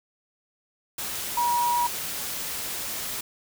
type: tone in noise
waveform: sine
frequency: 960 Hz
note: B5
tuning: 49 cents flat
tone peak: -21 dBFS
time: 1.37-1.87 s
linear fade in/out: 5 ms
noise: white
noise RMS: -32 dBFS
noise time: 0.98-3.21 s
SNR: +8 dB
effects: none